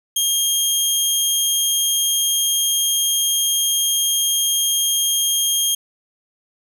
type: tone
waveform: 15% pulse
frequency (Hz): 3228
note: G#7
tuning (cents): -50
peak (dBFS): -9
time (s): 0.16-5.75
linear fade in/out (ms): 5
effects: none